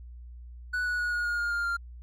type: tone with pitch steps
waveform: triangle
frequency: 1480 / 1467.2 / 1454.6 / 1442 / 1429.6 / 1417.3 / 1405 / 1392.9 Hz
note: F#6 / F#6 / F#6 / F#6 / F6 / F6 / F6 / F6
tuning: 0 / -15 / -30 / -45 / +40 / +25 / +10 / -5 cents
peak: -25 dBFS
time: 0.73-1.77 s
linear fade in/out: 10 ms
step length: 130 ms
effects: added 60 Hz sine -42 dBFS peak until 2.02 s